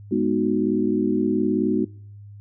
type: chord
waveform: sine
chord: G# minor seventh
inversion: none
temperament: equal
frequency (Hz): 207.7 / 246.9 / 311.1 / 370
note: G#3 / B3 / D#4 / F#4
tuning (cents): 0 / 0 / 0 / 0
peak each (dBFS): -24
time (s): 0.11-1.85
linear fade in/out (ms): 10
effects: noise-tail reverb RT60 0.6 s tail -25 dB re dry + added 102 Hz sine -39 dBFS peak until 2.4 s